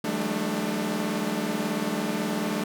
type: tone cluster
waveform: sawtooth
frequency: 161.6 / 183.4 / 201.3 / 219.8 / 297.7 Hz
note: E3 / F#3 / G3 / A3 / D4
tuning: -34 / -15 / +46 / -2 / +24 cents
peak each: -34 / -31 / -28 / -26 / -28 dBFS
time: 0.04-2.64 s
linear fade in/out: 5 ms
effects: none